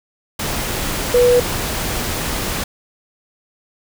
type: tone in noise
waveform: sine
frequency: 489.6 Hz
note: B4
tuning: 15 cents flat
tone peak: -9 dBFS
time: 1.14-1.4 s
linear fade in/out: 5 ms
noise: pink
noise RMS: -22 dBFS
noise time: 0.39-2.64 s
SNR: +10 dB
effects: none